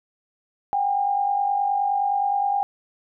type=tone pair together; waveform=sine; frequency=756 / 805.6 Hz; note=F#5 / G5; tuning=+37 / +47 cents; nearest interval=minor second; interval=110 cents; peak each=-27 / -20 dBFS; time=0.73-2.63 s; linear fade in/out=0 ms; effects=none